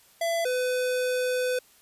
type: tone pair in turn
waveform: square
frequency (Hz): 671 / 502.7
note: E5 / B4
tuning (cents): +31 / +31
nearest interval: perfect fourth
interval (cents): 500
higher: first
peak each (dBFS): -25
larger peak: neither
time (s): 0.21-0.45 / 0.45-1.59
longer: second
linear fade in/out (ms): 5
effects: white hiss -58 dBFS RMS until 1.81 s + resampled to 32000 Hz